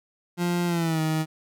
30% pulse tone with pitch glide, 174.8 to 157.54 Hz, F3 to D#3, +2 to +22 cents, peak -20 dBFS, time 0.37-1.26 s, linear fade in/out 50 ms, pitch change -180 cents, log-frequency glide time 0.66-1.01 s, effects none

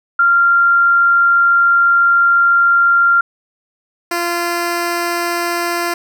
sine / 10% pulse tone pair in turn, 1387 / 345 Hz, F6 / F4, -12 / -21 cents, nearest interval 2 octaves, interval 2409 cents, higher first, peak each -8 dBFS, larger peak neither, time 0.19-3.21 / 4.11-5.94 s, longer first, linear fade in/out 5 ms, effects none

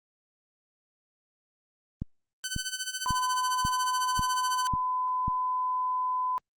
click train, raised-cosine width 5 ms, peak -19 dBFS, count 7, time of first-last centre 2.02-5.281 s, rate 1.84 Hz
10% pulse tone with tremolo, 1519 Hz, F#6, 45 cents sharp, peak -21 dBFS, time 2.44-4.67 s, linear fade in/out 0 ms, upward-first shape sine, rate 14 Hz, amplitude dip 80%
sine tone, 1009 Hz, B5, 37 cents sharp, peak -26 dBFS, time 3.06-6.38 s, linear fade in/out 0 ms
effects Opus 32 kbps

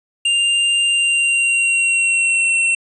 square tone with pitch glide, 2794 to 2711 Hz, F7 to E7, 0 to +48 cents, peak -14 dBFS, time 0.25-2.75 s, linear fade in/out 5 ms, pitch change -52 cents, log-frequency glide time 0.85-2.5 s, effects resampled to 22050 Hz + 9-bit

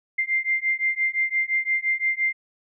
sine beating tone pair, 2093 / 2098.8 Hz, C7 / C7, 0 / +5 cents, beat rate 5.8 Hz, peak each -24 dBFS, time 0.18-2.33 s, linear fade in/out 10 ms, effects none

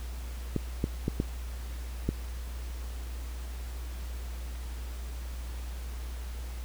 clicks, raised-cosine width 3 ms, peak -14 dBFS, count 5, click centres 0.563 / 0.841 / 1.081 / 1.201 / 2.09 s, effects added 60 Hz sine -35 dBFS peak until 6.64 s + pink hiss -49 dBFS RMS until 6.64 s

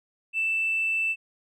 triangle tone with tanh clipping, 2653 Hz, E7, 10 cents sharp, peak -23 dBFS, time 0.33-1.16 s, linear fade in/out 50 ms, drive 4 dB, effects none

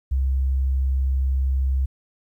sine tone, 66.3 Hz, C2, 23 cents sharp, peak -18 dBFS, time 0.11-1.86 s, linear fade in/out 10 ms, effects 10-bit

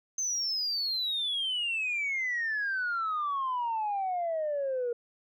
sine exponential sweep, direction down, 6290 to 470.3 Hz, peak -27 dBFS, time 0.18-4.93 s, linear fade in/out 5 ms, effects tanh soft clip ceiling -25 dBFS

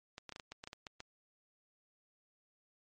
clicks, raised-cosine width 0.2 ms, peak -28 dBFS, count 11, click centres 0.181 / 0.293 / 0.323 / 0.361 / 0.398 / 0.52 / 0.639 / 0.674 / 0.731 / 0.868 / 1.004 s, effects MP3 48 kbps

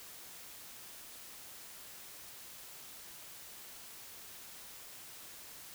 silence, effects white hiss -51 dBFS RMS until 5.74 s

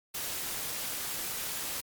white noise with amplitude modulation, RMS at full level -33 dBFS, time 0.14-1.81 s, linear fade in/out 10 ms, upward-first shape sine, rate 297 Hz, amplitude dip 60%, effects Opus 48 kbps

